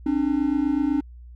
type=tone pair together; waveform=triangle; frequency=271.9 / 299.9 Hz; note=C#4 / D4; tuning=-33 / +36 cents; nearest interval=major second; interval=169 cents; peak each=-21 / -20 dBFS; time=0.06-1.01 s; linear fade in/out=5 ms; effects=added 60 Hz sine -40 dBFS peak until 1.35 s